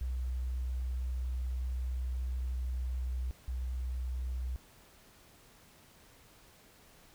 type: tone pair in turn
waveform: sine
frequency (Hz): 62.9 / 62.9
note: B1 / B1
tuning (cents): +32 / +32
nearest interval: unison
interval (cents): 0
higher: neither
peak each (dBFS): -32 / -33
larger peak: first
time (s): 0.01-3.31 / 3.48-4.56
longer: first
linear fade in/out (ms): 0
effects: pink hiss -60 dBFS RMS until 7.14 s